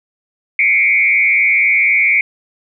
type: tone with frequency modulation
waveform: sine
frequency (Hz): 2248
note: C#7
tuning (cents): +24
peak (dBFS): -9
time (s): 0.59-2.21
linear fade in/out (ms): 2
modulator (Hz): 108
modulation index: 1.3
effects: none